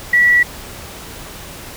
sine tone, 1944 Hz, B6, 28 cents flat, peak -8 dBFS, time 0.13-0.43 s, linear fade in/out 5 ms, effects pink hiss -33 dBFS RMS until 1.76 s

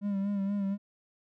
triangle tone with vibrato, 199.4 Hz, G3, 30 cents sharp, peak -26 dBFS, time 0.01-0.78 s, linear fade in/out 50 ms, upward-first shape sine, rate 4.2 Hz, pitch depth 44 cents each way, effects none

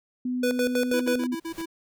sine tone, 250.2 Hz, B3, 23 cents sharp, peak -25 dBFS, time 0.25-1.35 s, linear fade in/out 5 ms
square tone with tremolo, 493.9 Hz, B4, in tune, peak -23 dBFS, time 0.43-1.24 s, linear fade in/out 5 ms, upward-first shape square, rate 6.2 Hz, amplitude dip 80%
square tone bursts, 329.6 Hz, E4, in tune, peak -31 dBFS, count 6, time 0.93-1.658 s, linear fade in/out 10 ms, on 83 ms, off 46 ms
pink noise with exponential growth, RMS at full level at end -39 dBFS, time 1.31-1.62 s, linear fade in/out 5 ms, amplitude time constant 66 ms
effects none

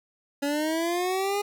25% pulse linear sweep, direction up, 280 to 412.6 Hz, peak -21 dBFS, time 0.42-1.42 s, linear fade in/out 10 ms, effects none

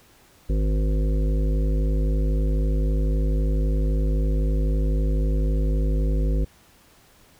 harmonic tone, 51.91 Hz, G#1, in tune, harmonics 1 / 3 / 5 / 7 / 9 / 10, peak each -19 / -29 / -33 / -36 / -38 / -39 dBFS, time 0.49-6.45 s, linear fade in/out 10 ms, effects pink hiss -55 dBFS RMS until 7.39 s

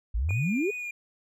sine exponential sweep, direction up, 49.31 to 440 Hz, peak -24 dBFS, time 0.14-0.71 s, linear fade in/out 10 ms
clicks, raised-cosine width 1 ms, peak -37 / -27 dBFS, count 2, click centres 0.289 / 0.307 s
triangle tone with vibrato, 2433 Hz, D#7, 39 cents flat, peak -31 dBFS, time 0.29-0.91 s, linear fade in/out 5 ms, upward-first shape triangle, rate 2.7 Hz, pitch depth 35 cents each way
effects none

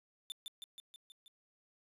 45% pulse tone with echo, 3550 Hz, A7, 15 cents sharp, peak -40 dBFS, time 0.3-0.32 s, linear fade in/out 0 ms, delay 160 ms, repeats 6, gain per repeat -3 dB, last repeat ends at 1.28 s, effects resampled to 32000 Hz + 13-bit

